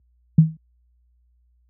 sine tone with exponential decay, 159.2 Hz, D#3, 40 cents sharp, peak -4 dBFS, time 0.38-0.57 s, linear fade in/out 5 ms, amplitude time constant 40 ms, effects added 60 Hz sine -49 dBFS peak until 1.69 s + high-pass 100 Hz 12 dB/octave

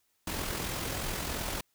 pink noise with amplitude modulation, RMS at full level -33 dBFS, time 0.27-1.61 s, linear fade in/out 5 ms, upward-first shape sine, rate 43 Hz, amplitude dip 40%, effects white hiss -74 dBFS RMS until 1.74 s

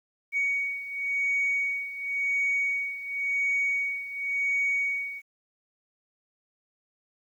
sine beating tone pair, 2242 / 2242.93 Hz, C#7 / C#7, +19 / +20 cents, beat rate 0.93 Hz, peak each -26 / -30 dBFS, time 0.32-5.22 s, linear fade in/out 50 ms, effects tanh soft clip ceiling -19 dBFS + 10-bit

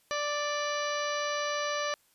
harmonic tone with a mistuned harmonic, 587.3 Hz, D5, in tune, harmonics 1 / 2 / 3 / 4 / 5 / 6 / 7 / 8 / 9 / 10, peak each -33 / -34 / -37 / -41 / -42 / -48 / -43 / -45 / -52 / -42 dBFS, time 0.11-1.94 s, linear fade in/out 0 ms, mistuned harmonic 7, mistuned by -31 cents, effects white hiss -67 dBFS RMS until 2.14 s + resampled to 32000 Hz

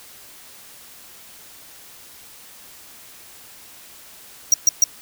square tone bursts, 5740 Hz, F8, 47 cents sharp, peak -10 dBFS, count 3, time 4.52-4.84 s, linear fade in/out 2 ms, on 20 ms, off 130 ms, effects white hiss -44 dBFS RMS until 5.01 s

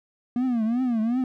triangle tone with vibrato, 237.3 Hz, A#3, 31 cents sharp, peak -19 dBFS, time 0.36-1.24 s, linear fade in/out 2 ms, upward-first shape triangle, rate 2.7 Hz, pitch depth 180 cents each way, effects none

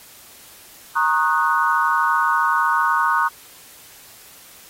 sine chord, D# minor seventh, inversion second, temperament equal with one note detuned, 932.3 / 1092.2 / 1244.5 / 1480 Hz, A#5 / C#6 / D#6 / F#6, 0 / -26 / 0 / 0 cents, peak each -21 dBFS, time 0.95-3.29 s, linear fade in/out 20 ms, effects white hiss -45 dBFS RMS until 4.69 s + AAC 48 kbps

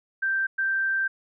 sine tone bursts at uneven times, 1568 Hz, G6, in tune, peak -22 dBFS, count 2, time 0.22-0.47 / 0.58-1.08 s, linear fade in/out 10 ms, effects none

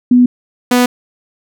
sine / sawtooth tone pair in turn, 246.9 / 246.9 Hz, B3 / B3, 0 / 0 cents, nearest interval unison, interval 0 cents, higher neither, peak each -4 dBFS, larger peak neither, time 0.11-0.26 / 0.71-0.86 s, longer neither, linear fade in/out 5 ms, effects none

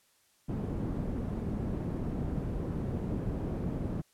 white low-pass noise, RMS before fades -34 dBFS, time 0.48-4.02 s, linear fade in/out 20 ms, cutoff 230 Hz, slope 12 dB/octave, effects white hiss -68 dBFS RMS until 4.13 s + low-pass 12000 Hz 12 dB/octave

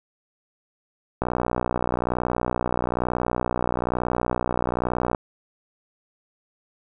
click train, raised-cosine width 1 ms, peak -9 dBFS, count 241, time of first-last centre 1.22-5.148 s, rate 61.1 Hz, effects none

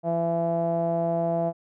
sawtooth tone with low-pass filter, 167.9 Hz, E3, 32 cents sharp, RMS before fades -25 dBFS, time 0.03-1.53 s, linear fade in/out 50 ms, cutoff 690 Hz, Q 7.7, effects none

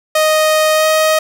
sawtooth tone with pitch glide, 622.3 to 627.4 Hz, D#5 to D#5, 0 to +14 cents, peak -6 dBFS, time 0.15-1.19 s, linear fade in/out 5 ms, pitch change +14 cents, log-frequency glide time 0.75-0.86 s, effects none

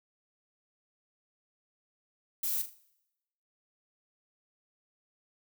violet noise with echo, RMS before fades -32 dBFS, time 2.43-2.62 s, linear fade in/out 5 ms, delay 39 ms, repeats 4, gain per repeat -9 dB, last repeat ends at 2.776 s, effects noise-tail reverb RT60 0.9 s tail -21 dB re dry

